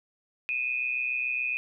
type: tone pair together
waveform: sine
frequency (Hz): 2467 / 2594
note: D#7 / E7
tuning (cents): -15 / -28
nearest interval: minor second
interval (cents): 87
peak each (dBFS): -28 / -32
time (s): 0.49-1.57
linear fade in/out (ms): 0
effects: none